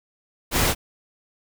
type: noise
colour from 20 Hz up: pink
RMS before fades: -20 dBFS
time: 0.51-0.75 s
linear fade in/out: 50 ms
effects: none